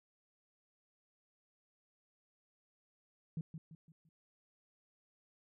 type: tone with echo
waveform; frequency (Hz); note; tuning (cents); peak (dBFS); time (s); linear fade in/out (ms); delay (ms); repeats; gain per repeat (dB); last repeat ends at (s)
sine; 160.2; E3; -49; -35; 3.37-3.41; 2; 170; 4; -8; 4.09
effects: tanh soft clip ceiling -32 dBFS